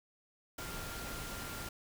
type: tone in noise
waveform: sine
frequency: 1393 Hz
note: F6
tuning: 5 cents flat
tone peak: -49 dBFS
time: 0.58-1.69 s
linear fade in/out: 5 ms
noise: pink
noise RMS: -43 dBFS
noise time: 0.58-1.69 s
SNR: -9 dB
effects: none